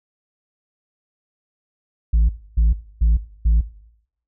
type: tone bursts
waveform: sine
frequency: 55 Hz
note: A1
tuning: in tune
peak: -9 dBFS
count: 4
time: 2.13-3.61 s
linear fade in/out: 10 ms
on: 160 ms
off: 280 ms
effects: noise-tail reverb RT60 0.7 s tail -18 dB re dry + tanh soft clip ceiling -11 dBFS